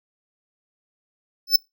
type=tone with exponential growth; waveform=square; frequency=5274 Hz; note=E8; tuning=in tune; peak=-8 dBFS; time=1.47-1.56 s; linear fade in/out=5 ms; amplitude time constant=19 ms; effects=noise-tail reverb RT60 0.2 s tail -25 dB re dry